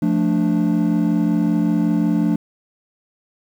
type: chord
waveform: triangle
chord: D minor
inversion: first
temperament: equal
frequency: 174.61 / 220 / 293.7 Hz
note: F3 / A3 / D4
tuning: 0 / 0 / 0 cents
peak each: -17 dBFS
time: 0.02-2.36 s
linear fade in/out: 5 ms
effects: tanh soft clip ceiling -6 dBFS + 8-bit